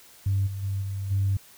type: tone with level steps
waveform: sine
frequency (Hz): 98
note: G2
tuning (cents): 0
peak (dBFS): -20 / -30 / -25 / -28 / -20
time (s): 0.26-1.37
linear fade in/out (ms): 5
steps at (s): 0.46 / 0.62 / 0.81 / 1.1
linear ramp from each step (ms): 20
effects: tanh soft clip ceiling -16 dBFS + white hiss -52 dBFS RMS until 1.57 s